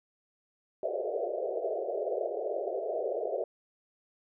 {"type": "band-pass noise", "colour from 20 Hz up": "white", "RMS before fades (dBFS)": -33, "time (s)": [0.83, 3.44], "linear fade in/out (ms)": 2, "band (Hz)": [370, 690], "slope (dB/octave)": 96, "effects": []}